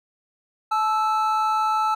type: tone pair together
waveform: triangle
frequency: 864.3 / 1318.5 Hz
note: A5 / E6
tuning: -31 / 0 cents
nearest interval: perfect fifth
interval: 731 cents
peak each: -20 dBFS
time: 0.71-1.95 s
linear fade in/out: 10 ms
effects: none